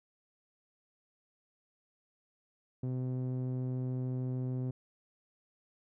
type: tone with low-pass filter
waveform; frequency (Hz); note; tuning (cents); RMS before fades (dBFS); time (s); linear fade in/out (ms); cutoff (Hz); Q
sawtooth; 127.6; C3; -43; -35; 2.83-4.71; 5; 340; 0.77
effects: none